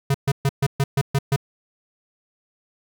square tone bursts, 138.3 Hz, C#3, 4 cents flat, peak -17 dBFS, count 8, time 0.1-1.362 s, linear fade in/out 5 ms, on 44 ms, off 130 ms, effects none

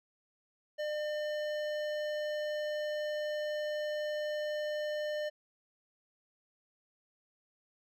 sine tone with hard clipping, 602 Hz, D5, 43 cents sharp, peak -35 dBFS, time 0.78-5.3 s, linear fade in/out 20 ms, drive 14 dB, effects none

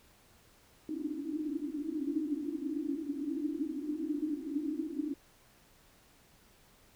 pink band-pass noise, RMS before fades -36 dBFS, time 0.89-5.14 s, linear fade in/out 2 ms, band 280 to 320 Hz, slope 96 dB/octave, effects pink hiss -63 dBFS RMS until 6.95 s

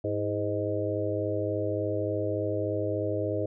harmonic tone with a mistuned harmonic, 103.4 Hz, G#2, 7 cents flat, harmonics 1 / 3 / 4 / 5 / 6, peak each -33 / -33 / -33 / -33 / -33 dBFS, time 0.04-3.46 s, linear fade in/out 5 ms, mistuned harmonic 3, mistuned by +54 cents, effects none

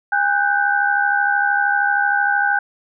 sine tone cluster, 812 / 1487 / 1560 Hz, G#5 / F#6 / G6, -39 / +8 / -9 cents, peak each -19 dBFS, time 0.12-2.59 s, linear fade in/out 5 ms, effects none

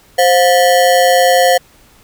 square ring-modulated tone, 619 Hz, D#5, 9 cents flat, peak -5 dBFS, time 0.18-1.58 s, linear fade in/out 10 ms, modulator 95 Hz, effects pink hiss -47 dBFS RMS until 2.03 s

